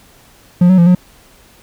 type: tone with pitch steps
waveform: triangle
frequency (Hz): 177.3 / 186.4 / 171.7 / 180.2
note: F3 / F#3 / F3 / F#3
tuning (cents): +26 / +13 / -29 / -45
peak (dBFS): -3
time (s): 0.61-0.95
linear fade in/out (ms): 5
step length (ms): 85
effects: pink hiss -46 dBFS RMS until 1.62 s